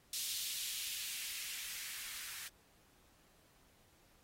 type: noise with band-pass filter sweep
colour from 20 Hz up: violet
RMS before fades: -44 dBFS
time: 0.13-2.48 s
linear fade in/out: 2 ms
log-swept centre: 3700 to 1600 Hz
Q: 1.5
effects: pink hiss -69 dBFS RMS until 4.23 s + AAC 48 kbps